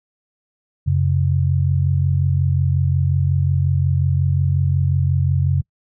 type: tone pair together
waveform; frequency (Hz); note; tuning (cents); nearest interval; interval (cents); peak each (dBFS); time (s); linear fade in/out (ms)
sine; 90.7 / 136.25; F#2 / C#3; -34 / -29; perfect fifth; 705; -17; 0.86-5.62; 20
effects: noise-tail reverb RT60 0.1 s tail -25 dB re dry